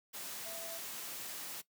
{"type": "tone in noise", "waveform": "sine", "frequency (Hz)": 665, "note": "E5", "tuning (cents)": 15, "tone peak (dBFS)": -47, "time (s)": [0.45, 0.79], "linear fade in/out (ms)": 20, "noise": "white", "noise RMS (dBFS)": -44, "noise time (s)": [0.13, 1.62], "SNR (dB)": -6, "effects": ["noise-tail reverb RT60 0.1 s tail -17 dB re dry", "high-pass 150 Hz 12 dB/octave"]}